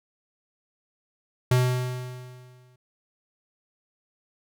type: tone with exponential decay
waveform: square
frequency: 125.8 Hz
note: B2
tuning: 32 cents sharp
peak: -17 dBFS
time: 1.51-2.76 s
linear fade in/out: 5 ms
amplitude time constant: 270 ms
effects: none